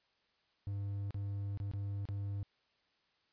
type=tone with dropouts; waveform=triangle; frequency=100 Hz; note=G2; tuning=35 cents sharp; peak=-34 dBFS; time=0.67-2.43 s; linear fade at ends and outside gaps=0 ms; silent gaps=1.107-1.144 / 1.574-1.601 / 1.714-1.736 / 2.054-2.088 s; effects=white hiss -75 dBFS RMS until 3.32 s + resampled to 11025 Hz